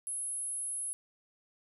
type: tone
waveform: sine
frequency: 10630 Hz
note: E9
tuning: 13 cents sharp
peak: -34 dBFS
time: 0.07-0.93 s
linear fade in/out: 0 ms
effects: none